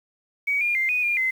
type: tone with pitch steps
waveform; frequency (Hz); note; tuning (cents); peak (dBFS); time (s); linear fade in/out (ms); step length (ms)
sine; 2261 / 2413 / 2095 / 2483 / 2409 / 2057; C#7 / D7 / C7 / D#7 / D7 / C7; +34 / +46 / +2 / -4 / +43 / -30; -20; 0.47-1.31; 10; 140
effects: 8-bit